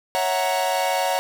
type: chord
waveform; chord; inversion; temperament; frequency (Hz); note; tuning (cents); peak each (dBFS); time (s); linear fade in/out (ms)
45% pulse; F# dominant seventh; second; equal; 554.4 / 659.3 / 740 / 932.3; C#5 / E5 / F#5 / A#5; 0 / 0 / 0 / 0; -26 / -28 / -24 / -26; 0.15-1.19; 0
effects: none